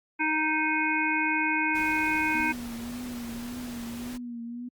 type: harmonic tone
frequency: 311.1 Hz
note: D#4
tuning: in tune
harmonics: 1 / 3 / 5 / 7 / 8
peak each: -30 / -30 / -30 / -30 / -30 dBFS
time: 0.19-2.53 s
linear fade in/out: 20 ms
type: noise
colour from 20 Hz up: pink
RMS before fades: -43 dBFS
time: 1.74-4.18 s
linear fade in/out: 20 ms
type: tone with vibrato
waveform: sine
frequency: 240 Hz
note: B3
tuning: 49 cents flat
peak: -34 dBFS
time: 2.34-4.69 s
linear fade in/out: 10 ms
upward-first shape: triangle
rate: 1.8 Hz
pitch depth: 60 cents each way
effects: Opus 48 kbps